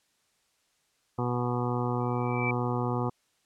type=harmonic tone; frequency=122.3 Hz; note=B2; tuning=16 cents flat; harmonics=1 / 2 / 3 / 4 / 6 / 7 / 8 / 9 / 10; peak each=-30 / -33 / -35 / -36 / -38 / -38 / -39 / -40 / -40 dBFS; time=1.18-3.1 s; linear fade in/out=10 ms
type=tone with exponential growth; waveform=sine; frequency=2323 Hz; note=D7; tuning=20 cents flat; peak=-26 dBFS; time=2-2.51 s; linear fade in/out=5 ms; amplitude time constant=110 ms
effects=white hiss -71 dBFS RMS until 3.45 s + low-pass 9000 Hz 12 dB/octave